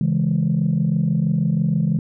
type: chord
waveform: sine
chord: C# minor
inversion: none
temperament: equal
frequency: 138.59 / 164.81 / 207.7 Hz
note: C#3 / E3 / G#3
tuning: 0 / 0 / 0 cents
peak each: -21 / -18 / -21 dBFS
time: 0.01-1.99 s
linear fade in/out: 2 ms
effects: tanh soft clip ceiling -10 dBFS